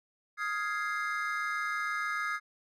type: chord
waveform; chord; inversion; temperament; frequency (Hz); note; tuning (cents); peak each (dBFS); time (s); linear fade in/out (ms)
triangle; F minor seventh; third; equal with one note detuned; 1250.3 / 1396.9 / 1661.2 / 2093; Eb6 / F6 / Ab6 / C7; +8 / 0 / 0 / 0; -33 / -37 / -34 / -36; 0.37-2.4; 50
effects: none